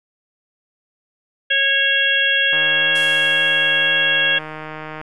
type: harmonic tone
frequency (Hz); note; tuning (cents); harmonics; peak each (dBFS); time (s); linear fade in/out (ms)
549; C#5; -17; 1 / 3 / 4 / 5 / 6; -29 / -17 / -27 / -20 / -19; 1.5-4.39; 10
type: click train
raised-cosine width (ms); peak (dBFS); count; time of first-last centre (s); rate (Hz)
0.5; -16; 386; 2.53-5.014; 155
type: noise with exponential decay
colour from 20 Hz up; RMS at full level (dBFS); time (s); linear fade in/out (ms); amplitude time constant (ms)
blue; -29; 2.95-4.66; 5; 370
effects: resampled to 24000 Hz